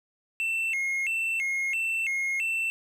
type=tone with vibrato; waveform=triangle; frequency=2401 Hz; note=D7; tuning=38 cents sharp; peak=-24 dBFS; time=0.4-2.7 s; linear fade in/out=0 ms; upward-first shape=square; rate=1.5 Hz; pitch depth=190 cents each way; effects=none